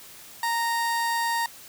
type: tone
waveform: 30% pulse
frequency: 929 Hz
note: A#5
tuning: 6 cents flat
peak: -21 dBFS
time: 0.43-1.46 s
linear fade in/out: 2 ms
effects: white hiss -46 dBFS RMS until 1.68 s